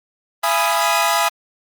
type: chord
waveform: sawtooth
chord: E major seventh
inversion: none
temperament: equal with one note detuned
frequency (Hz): 675.4 / 830.6 / 987.8 / 1244.5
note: E5 / G#5 / B5 / D#6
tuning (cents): +42 / 0 / 0 / 0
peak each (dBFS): -17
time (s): 0.43-1.29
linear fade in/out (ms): 10
effects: Opus 32 kbps

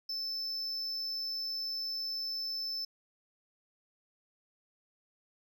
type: tone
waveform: triangle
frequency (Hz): 5274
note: E8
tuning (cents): 0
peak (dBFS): -33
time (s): 0.09-2.85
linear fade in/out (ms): 5
effects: none

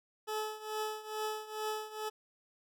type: tone with tremolo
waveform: 20% pulse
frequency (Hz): 430.7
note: A4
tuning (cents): -37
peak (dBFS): -28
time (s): 0.27-2.1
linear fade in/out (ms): 20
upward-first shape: triangle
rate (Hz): 2.3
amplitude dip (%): 85
effects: none

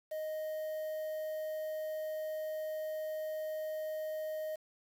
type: tone with quantisation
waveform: triangle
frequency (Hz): 622.3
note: D#5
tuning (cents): 0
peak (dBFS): -34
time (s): 0.11-4.56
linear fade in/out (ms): 10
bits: 9
effects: none

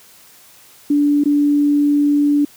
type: tone with dropouts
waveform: sine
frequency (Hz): 290.4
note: D4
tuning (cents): -19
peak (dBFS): -11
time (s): 0.9-2.45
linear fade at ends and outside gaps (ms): 5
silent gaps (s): 1.238-1.256
effects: white hiss -46 dBFS RMS until 2.56 s + high-pass 60 Hz 12 dB/octave

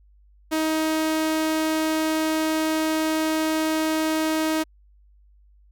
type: tone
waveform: sawtooth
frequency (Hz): 315.3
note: D#4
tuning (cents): +23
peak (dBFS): -17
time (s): 0.51-4.64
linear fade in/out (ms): 20
effects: added 50 Hz sine -52 dBFS peak until 5.71 s

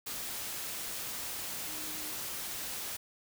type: tone in noise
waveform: sine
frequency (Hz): 308.4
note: D#4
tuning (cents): -15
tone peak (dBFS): -50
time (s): 1.67-2.13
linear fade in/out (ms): 10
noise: white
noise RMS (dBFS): -39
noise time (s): 0.06-2.97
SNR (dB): -14
effects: none

